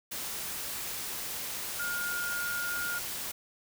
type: tone in noise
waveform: sine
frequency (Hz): 1421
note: F6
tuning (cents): +30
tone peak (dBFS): -32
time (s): 1.79-2.99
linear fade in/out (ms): 10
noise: white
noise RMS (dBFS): -37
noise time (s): 0.11-3.32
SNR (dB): +2
effects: none